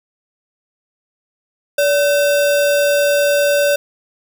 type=tone with sample-and-hold; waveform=sine; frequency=575 Hz; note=D5; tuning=37 cents flat; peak=-11 dBFS; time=1.78-3.76 s; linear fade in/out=5 ms; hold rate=2100 Hz; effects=none